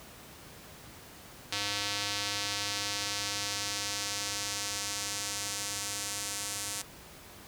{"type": "tone with band-pass filter sweep", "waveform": "square", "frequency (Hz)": 102, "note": "G#2", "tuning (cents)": -31, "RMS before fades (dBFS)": -35, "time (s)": [1.52, 6.82], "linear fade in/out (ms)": 5, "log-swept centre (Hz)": [4200, 8200], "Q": 1.3, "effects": ["pink hiss -50 dBFS RMS until 7.47 s", "high-pass 60 Hz 12 dB/octave"]}